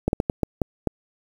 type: slowing click train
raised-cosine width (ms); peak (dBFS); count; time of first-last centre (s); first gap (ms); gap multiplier
2; -7; 7; 0.08-0.873; 51; 1.38
effects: 7-bit